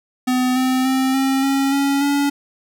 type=tone with pitch steps; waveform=square; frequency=253 / 257.9 / 262.8 / 267.9 / 273 / 278.3 / 283.7 Hz; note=B3 / C4 / C4 / C4 / C#4 / C#4 / C#4; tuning=+42 / -25 / +8 / +41 / -26 / +7 / +40 cents; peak=-16 dBFS; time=0.27-2.3 s; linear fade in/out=10 ms; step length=290 ms; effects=none